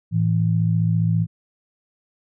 sine tone pair together, 109.99 / 164.9 Hz, A2 / E3, 0 / +1 cents, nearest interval perfect fifth, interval 701 cents, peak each -19 dBFS, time 0.11-1.27 s, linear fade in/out 50 ms, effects none

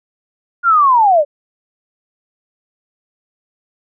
sine linear sweep, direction down, 1430 to 554.4 Hz, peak -7 dBFS, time 0.63-1.25 s, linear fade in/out 50 ms, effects none

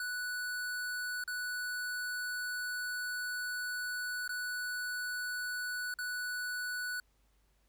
square tone with dropouts, 1480 Hz, F#6, in tune, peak -36 dBFS, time 0-7 s, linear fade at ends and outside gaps 2 ms, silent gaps 1.239-1.277 / 4.278-4.292 / 5.94-5.987 s, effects added 50 Hz sine -69 dBFS peak until 7.68 s + pink hiss -75 dBFS RMS until 7.68 s

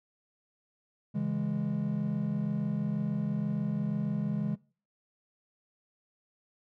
triangle chord, C# minor, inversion none, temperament equal with one note detuned, 138.59 / 164.81 / 206.9 Hz, C#3 / E3 / G#3, 0 / 0 / -6 cents, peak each -32 / -32 / -29 dBFS, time 1.14-4.56 s, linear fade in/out 20 ms, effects noise-tail reverb RT60 0.4 s tail -23 dB re dry + tanh soft clip ceiling -19 dBFS

